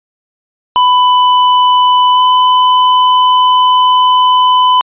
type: tone with pitch glide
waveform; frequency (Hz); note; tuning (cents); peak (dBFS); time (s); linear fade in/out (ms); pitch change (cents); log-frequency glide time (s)
square; 997 to 1004.5; B5 to B5; +16 to +29; -6; 0.76-4.81; 0; +13; 2.13-2.2
effects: resampled to 8000 Hz